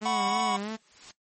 sawtooth tone with vibrato, 210 Hz, G#3, 19 cents sharp, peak -28 dBFS, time 0.01-0.77 s, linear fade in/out 20 ms, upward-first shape sine, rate 3.1 Hz, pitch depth 91 cents each way
square chord, F# suspended fourth, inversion none, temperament just, 740 / 986.7 / 1110 Hz, F#5 / B5 / C#6, 0 / -2 / +2 cents, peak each -28 / -32 / -32 dBFS, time 0.05-0.57 s, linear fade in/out 10 ms
white noise with exponential growth, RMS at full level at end -43 dBFS, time 0.55-1.11 s, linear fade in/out 1 ms, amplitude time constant 120 ms
effects noise-tail reverb RT60 0.1 s tail -17 dB re dry + MP3 32 kbps

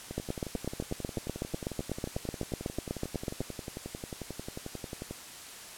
two click trains, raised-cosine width 2 ms, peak -24 / -18 dBFS, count 57 / 27, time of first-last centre 0.11-5.11 / 0.18-3.406 s, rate 11.2 / 8.06 Hz, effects white hiss -46 dBFS RMS until 5.77 s + low-pass 11000 Hz 12 dB/octave

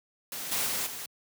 white noise with level steps, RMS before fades -37 / -29 / -31 / -39 dBFS, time 0.32-1.06 s, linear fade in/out 2 ms, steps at 0.51 / 0.66 / 0.86 s, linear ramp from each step 10 ms, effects high-pass 100 Hz 12 dB/octave

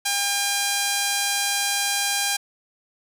5% pulse tone with amplitude modulation, 804 Hz, G5, 44 cents sharp, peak -8 dBFS, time 0.05-2.37 s, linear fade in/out 10 ms, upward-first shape sine, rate 220 Hz, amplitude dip 25%, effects none

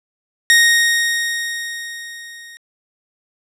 sawtooth tone with level ramp, 1864.7 Hz, A#6, in tune, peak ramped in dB -4 to -33 dBFS, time 0.5-2.57 s, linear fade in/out 0 ms, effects low-pass 12000 Hz 12 dB/octave

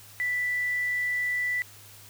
sine tone with quantisation, 1975.5 Hz, B6, in tune, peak -25 dBFS, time 0.2-1.62 s, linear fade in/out 0 ms, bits 8, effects added 102 Hz sine -54 dBFS peak until 2.09 s + white hiss -50 dBFS RMS until 2.09 s

